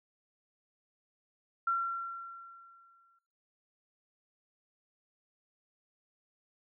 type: tone with exponential decay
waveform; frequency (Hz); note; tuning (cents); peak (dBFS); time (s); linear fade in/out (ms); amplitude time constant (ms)
sine; 1365; F6; -40; -26; 1.67-3.19; 5; 330
effects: noise-tail reverb RT60 0.9 s tail -26 dB re dry

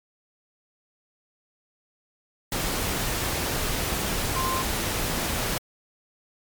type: tone in noise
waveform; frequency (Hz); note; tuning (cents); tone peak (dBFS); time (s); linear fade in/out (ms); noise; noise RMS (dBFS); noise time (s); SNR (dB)
sine; 1046.5; C6; 0; -26; 4.36-4.62; 2; pink; -27; 2.52-5.58; -2
effects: MP3 96 kbps

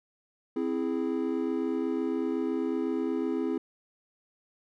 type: chord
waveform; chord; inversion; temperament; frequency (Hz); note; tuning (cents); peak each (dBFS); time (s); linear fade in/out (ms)
triangle; C augmented; none; equal; 261.6 / 329.6 / 415.3; C4 / E4 / G#4; 0 / 0 / 0; -29 / -29 / -31; 0.56-3.58; 5
effects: none

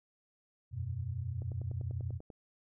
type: chord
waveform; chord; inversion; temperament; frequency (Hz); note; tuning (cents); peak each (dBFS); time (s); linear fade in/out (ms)
sine; E suspended second; none; just; 82.41 / 92.71 / 123.61; E2 / F#2 / B2; 0 / +4 / +2; -44 / -38 / -38; 0.71-2.2; 50
type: click train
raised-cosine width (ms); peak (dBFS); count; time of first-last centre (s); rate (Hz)
2; -35; 10; 1.42-2.302; 10.2
effects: none

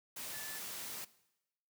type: tone in noise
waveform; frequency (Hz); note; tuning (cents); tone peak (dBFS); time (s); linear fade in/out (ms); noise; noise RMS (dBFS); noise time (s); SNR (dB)
sine; 1742; A6; -18; -49; 0.33-0.59; 10; white; -44; 0.16-1.05; -8
effects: noise-tail reverb RT60 0.9 s tail -19 dB re dry + high-pass 100 Hz 12 dB/octave

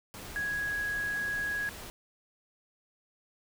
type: tone in noise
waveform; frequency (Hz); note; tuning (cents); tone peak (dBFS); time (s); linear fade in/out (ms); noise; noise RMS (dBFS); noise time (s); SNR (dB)
sine; 1661.2; G#6; 0; -30; 0.36-1.69; 0; pink; -44; 0.14-1.9; +11
effects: none

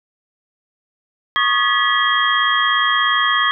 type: tone cluster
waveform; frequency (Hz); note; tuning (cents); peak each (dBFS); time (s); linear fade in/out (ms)
sine; 1109 / 1226 / 1703 / 1944 / 3249; C#6 / D#6 / G#6 / B6 / G#7; 0 / -26 / +43 / -28 / -39; -20; 1.36-3.51; 0
effects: none

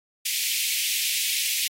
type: high-pass noise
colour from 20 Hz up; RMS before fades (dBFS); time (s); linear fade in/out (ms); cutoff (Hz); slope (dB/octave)
pink; -26; 0.25-1.68; 10; 2200; 48
effects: AAC 48 kbps

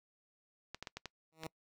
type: clicks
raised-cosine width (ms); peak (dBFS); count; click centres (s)
0.2; -25; 6; 0.746 / 0.826 / 0.872 / 0.97 / 1.057 / 1.435
type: tone with exponential growth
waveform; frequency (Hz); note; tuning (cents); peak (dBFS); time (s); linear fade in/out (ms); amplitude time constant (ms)
10% pulse; 159.8; D#3; +47; -31; 1.32-1.47; 2; 32
effects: noise-tail reverb RT60 0.1 s tail -24 dB re dry

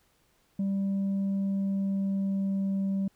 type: tone with pitch glide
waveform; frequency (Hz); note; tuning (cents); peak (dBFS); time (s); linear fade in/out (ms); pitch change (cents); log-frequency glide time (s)
sine; 196 to 194.65; G3 to G3; 0 to -12; -23; 0.59-3.08; 5; -12; 1.32-2.87
effects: tanh soft clip ceiling -25 dBFS + pink hiss -68 dBFS RMS until 3.15 s

